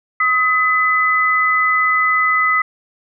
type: tone pair together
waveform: sine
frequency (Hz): 1263.7 / 2006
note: D#6 / B6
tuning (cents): +26 / +26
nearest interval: minor sixth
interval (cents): 800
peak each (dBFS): -15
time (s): 0.2-2.62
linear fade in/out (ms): 5
effects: none